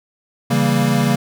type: chord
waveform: square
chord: C# diminished seventh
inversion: none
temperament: equal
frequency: 138.59 / 164.81 / 196 / 233.1 Hz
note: C#3 / E3 / G3 / Bb3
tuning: 0 / 0 / 0 / 0 cents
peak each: -19 / -23 / -21 / -19 dBFS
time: 0.5-1.16 s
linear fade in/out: 10 ms
effects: none